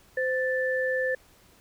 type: tone pair together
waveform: sine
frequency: 515.9 / 1760 Hz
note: C5 / A6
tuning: -24 / 0 cents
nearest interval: octave + major sixth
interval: 2124 cents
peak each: -26 / -28 dBFS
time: 0.17-1.15 s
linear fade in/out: 5 ms
effects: pink hiss -58 dBFS RMS until 1.6 s